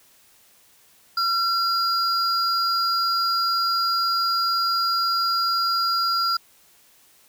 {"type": "tone pair together", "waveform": "triangle", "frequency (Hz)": [1361, 4850], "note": ["F6", "D#8"], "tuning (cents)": [-45, -45], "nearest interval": "octave + minor seventh", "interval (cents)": 2200, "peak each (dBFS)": [-20, -22], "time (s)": [1.17, 6.37], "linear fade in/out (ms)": 5, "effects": ["white hiss -56 dBFS RMS until 7.28 s"]}